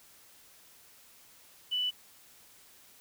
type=tone with quantisation; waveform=sine; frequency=2979 Hz; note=F#7; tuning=11 cents sharp; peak=-28 dBFS; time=1.71-1.91 s; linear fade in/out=20 ms; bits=9; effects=white hiss -58 dBFS RMS until 3 s